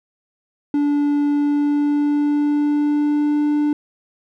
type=tone with pitch glide; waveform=triangle; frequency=290 to 295.9 Hz; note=D4 to D4; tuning=-22 to +13 cents; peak=-13 dBFS; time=0.74-3.73 s; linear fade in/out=2 ms; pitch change=+35 cents; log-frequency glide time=1.29-3.46 s; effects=none